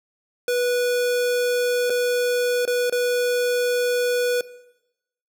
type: tone with dropouts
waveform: square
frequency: 490 Hz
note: B4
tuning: 14 cents flat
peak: -20 dBFS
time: 0.48-4.41 s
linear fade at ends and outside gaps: 2 ms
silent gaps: 1.898-1.902 / 2.653-2.676 / 2.898-2.924 s
effects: noise-tail reverb RT60 0.9 s tail -18 dB re dry